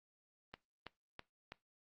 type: click train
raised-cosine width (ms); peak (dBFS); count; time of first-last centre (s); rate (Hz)
0.3; -30; 4; 0.54-1.52; 3.06
effects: noise-tail reverb RT60 0.2 s tail -20 dB re dry + Opus 24 kbps